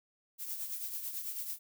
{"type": "noise with tremolo", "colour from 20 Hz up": "violet", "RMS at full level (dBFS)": -37, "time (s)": [0.38, 1.59], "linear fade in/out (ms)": 50, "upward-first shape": "triangle", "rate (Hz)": 9.1, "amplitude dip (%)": 60, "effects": []}